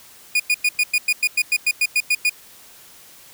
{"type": "tone bursts", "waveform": "40% pulse", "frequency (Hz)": 2452, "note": "D#7", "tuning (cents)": -26, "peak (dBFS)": -14, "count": 14, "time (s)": [0.35, 2.296], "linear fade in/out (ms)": 5, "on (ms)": 48, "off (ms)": 98, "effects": ["white hiss -46 dBFS RMS until 3.33 s"]}